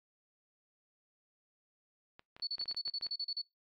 clicks, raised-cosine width 0.3 ms, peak -36 dBFS, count 11, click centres 2.194 / 2.365 / 2.398 / 2.583 / 2.614 / 2.657 / 2.713 / 2.746 / 2.879 / 3.012 / 3.066 s
sine tone bursts, 4435 Hz, C#8, in tune, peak -34 dBFS, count 12, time 2.42-3.417 s, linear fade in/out 5 ms, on 51 ms, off 35 ms
effects noise-tail reverb RT60 0.2 s tail -25 dB re dry + AAC 64 kbps

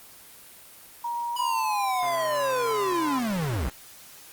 sine tone with pitch glide, 946 to 1019.8 Hz, A#5 to C6, +25 to -45 cents, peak -27 dBFS, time 1.04-3.19 s, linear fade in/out 5 ms, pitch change +130 cents, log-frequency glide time 1.35-1.41 s
square linear sweep, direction down, 987.8 to 51.91 Hz, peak -26 dBFS, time 1.36-3.69 s, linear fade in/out 5 ms
click train, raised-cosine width 0.5 ms, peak -25 dBFS, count 226, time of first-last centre 2.03-3.697 s, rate 135 Hz
effects white hiss -48 dBFS RMS until 4.32 s + Opus 24 kbps

